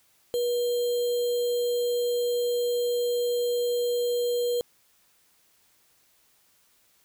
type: tone with sample-and-hold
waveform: sine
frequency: 482.7 Hz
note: B4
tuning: 40 cents flat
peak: -23 dBFS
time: 0.34-4.61 s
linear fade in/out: 0 ms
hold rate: 3675 Hz
effects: white hiss -64 dBFS RMS until 7.04 s